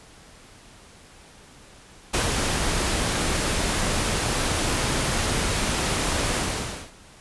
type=noise with ADSR envelope; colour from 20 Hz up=pink; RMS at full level=-22 dBFS; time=2.13-6.92 s; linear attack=14 ms; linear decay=120 ms; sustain=-2 dB; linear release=550 ms; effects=pink hiss -49 dBFS RMS until 7.2 s + resampled to 24000 Hz